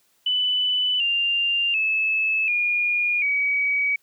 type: tone with pitch steps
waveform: sine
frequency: 2992 / 2792 / 2605 / 2430 / 2268 Hz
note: F#7 / F7 / E7 / D#7 / C#7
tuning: +19 / -1 / -21 / -42 / +39 cents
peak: -19 dBFS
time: 0.26-3.96 s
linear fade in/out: 5 ms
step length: 740 ms
effects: white hiss -64 dBFS RMS until 4.02 s + high-pass 100 Hz 12 dB/octave